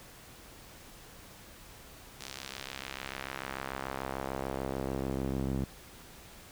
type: tone with band-pass filter sweep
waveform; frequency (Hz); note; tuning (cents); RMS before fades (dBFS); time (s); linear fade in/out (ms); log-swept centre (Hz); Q
sawtooth; 66.8; C2; +36; -37; 2.2-5.65; 10; 5500 to 210; 0.94
effects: pink hiss -52 dBFS RMS until 6.51 s